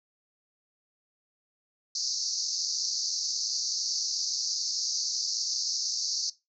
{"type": "band-pass noise", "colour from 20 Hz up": "pink", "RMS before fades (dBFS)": -31, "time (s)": [1.95, 6.3], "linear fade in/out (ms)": 5, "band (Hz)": [4400, 6400], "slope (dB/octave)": 96, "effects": ["noise-tail reverb RT60 0.2 s tail -17 dB re dry"]}